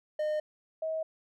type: tone pair in turn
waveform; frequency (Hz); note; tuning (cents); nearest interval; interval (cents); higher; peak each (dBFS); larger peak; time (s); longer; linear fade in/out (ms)
triangle / sine; 610 / 637.9; D#5 / D#5; -34 / +43; minor second; 77; second; -26 / -30; first; 0.19-0.4 / 0.82-1.03; neither; 5
effects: none